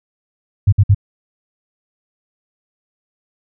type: tone bursts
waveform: sine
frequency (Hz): 100.2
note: G2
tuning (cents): +38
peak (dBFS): -6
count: 3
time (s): 0.67-0.947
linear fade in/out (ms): 10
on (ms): 55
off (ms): 56
effects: none